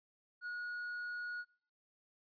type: tone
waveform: triangle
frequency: 1451 Hz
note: F#6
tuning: 34 cents flat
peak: -38 dBFS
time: 0.41-1.45 s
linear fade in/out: 50 ms
effects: noise-tail reverb RT60 0.5 s tail -23 dB re dry + resampled to 11025 Hz